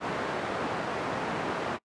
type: band-pass noise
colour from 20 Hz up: white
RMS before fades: -32 dBFS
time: 0-1.79 s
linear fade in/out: 50 ms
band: 140 to 1100 Hz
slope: 12 dB/octave
effects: noise-tail reverb RT60 0.1 s tail -25 dB re dry + resampled to 22050 Hz